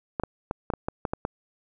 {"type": "clicks", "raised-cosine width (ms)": 1, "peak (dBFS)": -13, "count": 9, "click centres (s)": [0.198, 0.236, 0.511, 0.702, 0.737, 0.885, 1.052, 1.135, 1.251], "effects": []}